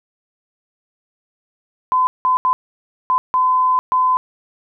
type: tone bursts at uneven times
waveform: sine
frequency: 1018 Hz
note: C6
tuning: 48 cents flat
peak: -12 dBFS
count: 6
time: 1.92-2.07 / 2.25-2.37 / 2.45-2.53 / 3.1-3.18 / 3.34-3.79 / 3.92-4.17 s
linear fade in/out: 0 ms
effects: none